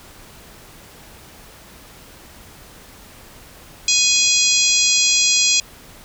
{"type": "harmonic tone with a mistuned harmonic", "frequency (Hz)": 830.6, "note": "G#5", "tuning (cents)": 0, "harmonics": [3, 4, 5, 6, 7, 8, 9], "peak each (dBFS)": [-21, -21, -21, -21, -21, -21, -21], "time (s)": [3.88, 5.6], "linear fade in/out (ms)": 2, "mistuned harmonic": 6, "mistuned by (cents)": -36, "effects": ["pink hiss -43 dBFS RMS until 6.04 s"]}